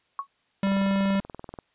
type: tone with exponential decay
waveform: sine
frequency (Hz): 1108.7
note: C#6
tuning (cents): 0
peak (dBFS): -23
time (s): 0.19-0.27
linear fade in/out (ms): 1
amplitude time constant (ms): 17
type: tone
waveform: square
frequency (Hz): 196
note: G3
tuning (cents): 0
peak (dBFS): -22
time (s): 0.63-1.2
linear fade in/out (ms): 2
type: click train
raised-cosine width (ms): 1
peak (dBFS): -24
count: 20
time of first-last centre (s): 0.67-1.588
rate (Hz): 20.7
effects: white hiss -68 dBFS RMS until 1.74 s + resampled to 8000 Hz